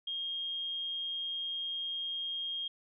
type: tone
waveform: sine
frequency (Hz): 3235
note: G#7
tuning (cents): -46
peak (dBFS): -34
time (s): 0.07-2.68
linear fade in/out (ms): 5
effects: none